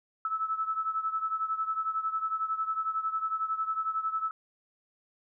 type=beating tone pair; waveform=sine; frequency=1304 / 1315 Hz; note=E6 / E6; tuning=-19 / -5 cents; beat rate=11 Hz; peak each=-30 / -34 dBFS; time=0.25-4.31 s; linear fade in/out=2 ms; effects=none